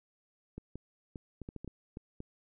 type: clicks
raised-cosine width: 3 ms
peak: -29 dBFS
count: 10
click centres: 0.58 / 0.756 / 1.158 / 1.417 / 1.489 / 1.563 / 1.646 / 1.677 / 1.971 / 2.204 s
effects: none